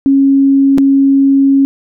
sine tone with dropouts, 274.1 Hz, C#4, 19 cents flat, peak -5 dBFS, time 0.06-1.65 s, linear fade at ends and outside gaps 0 ms, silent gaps 0.777-0.783 s, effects none

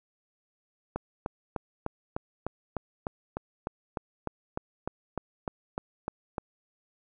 click train, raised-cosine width 1 ms, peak -17 dBFS, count 19, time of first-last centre 0.96-6.382 s, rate 3.32 Hz, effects none

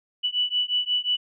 sine beating tone pair, 2960 / 2965.6 Hz, F#7 / F#7, 0 / +3 cents, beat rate 5.6 Hz, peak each -25 dBFS, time 0.23-1.17 s, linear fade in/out 20 ms, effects none

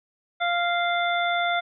harmonic tone with a mistuned harmonic, 696 Hz, F5, 6 cents flat, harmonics 1 / 2 / 3 / 5, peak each -24 / -27 / -29 / -31 dBFS, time 0.4-1.61 s, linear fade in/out 20 ms, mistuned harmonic 5, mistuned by +22 cents, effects none

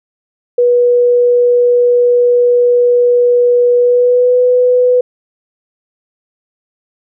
sine tone with pitch glide, 486.6 to 497.1 Hz, B4 to B4, -26 to +11 cents, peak -6 dBFS, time 0.58-5.01 s, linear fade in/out 5 ms, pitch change +37 cents, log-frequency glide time 3.77-4.37 s, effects none

